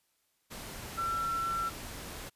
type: tone in noise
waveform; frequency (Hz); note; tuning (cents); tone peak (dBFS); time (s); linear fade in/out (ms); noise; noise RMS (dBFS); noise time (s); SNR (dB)
sine; 1349; E6; +40; -30; 0.97-1.7; 20; pink; -43; 0.5-2.3; +10
effects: white hiss -75 dBFS RMS until 2.35 s + resampled to 32000 Hz